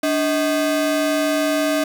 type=ring-modulated tone; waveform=45% pulse; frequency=463 Hz; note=A#4; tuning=12 cents flat; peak=-14 dBFS; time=0.03-1.84 s; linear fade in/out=5 ms; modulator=171 Hz; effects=none